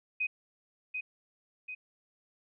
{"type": "tone with echo", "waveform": "sine", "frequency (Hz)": 2506, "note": "D#7", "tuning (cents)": 12, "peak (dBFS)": -28, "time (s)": [0.2, 0.27], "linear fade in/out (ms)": 10, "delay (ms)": 740, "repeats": 2, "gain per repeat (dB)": -5, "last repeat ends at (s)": 1.75, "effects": []}